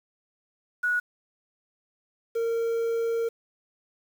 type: tone pair in turn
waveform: sine / triangle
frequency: 1462 / 460.5 Hz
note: F#6 / A#4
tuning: -21 / -21 cents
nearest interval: octave + minor sixth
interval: 2000 cents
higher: first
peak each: -22 dBFS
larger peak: neither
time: 0.83-1 / 2.35-3.29 s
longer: second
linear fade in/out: 10 ms
effects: 8-bit